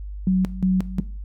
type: tone with tremolo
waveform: sine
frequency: 186.3 Hz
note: F#3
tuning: 12 cents sharp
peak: -15 dBFS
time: 0.27-1 s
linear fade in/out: 2 ms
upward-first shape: square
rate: 2.8 Hz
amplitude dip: 80%
effects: noise-tail reverb RT60 0.4 s tail -18 dB re dry + added 50 Hz sine -30 dBFS peak until 1.24 s